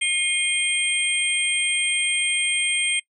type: tone cluster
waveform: sine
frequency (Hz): 2135 / 2458 / 3187 / 8540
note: C7 / D#7 / G7 / C9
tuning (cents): +34 / -22 / +28 / +34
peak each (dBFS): -24 / -27 / -24 / -25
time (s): 0.01-3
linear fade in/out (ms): 10
effects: noise-tail reverb RT60 0.1 s tail -24 dB re dry